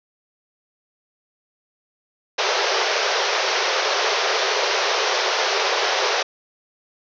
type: band-pass noise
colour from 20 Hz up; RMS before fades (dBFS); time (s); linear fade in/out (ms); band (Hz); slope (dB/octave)
pink; -21; 2.38-6.23; 10; 380 to 6100; 96
effects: none